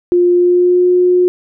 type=tone with pitch glide; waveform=sine; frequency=353.1 to 359.9 Hz; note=F4 to F#4; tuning=+19 to -48 cents; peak=-7 dBFS; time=0.12-1.28 s; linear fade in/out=0 ms; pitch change=+33 cents; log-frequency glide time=0.34-0.86 s; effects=none